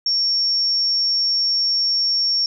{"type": "tone", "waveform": "sine", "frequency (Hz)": 5490, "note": "F8", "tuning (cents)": -31, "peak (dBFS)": -16, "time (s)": [0.06, 2.46], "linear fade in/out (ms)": 2, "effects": []}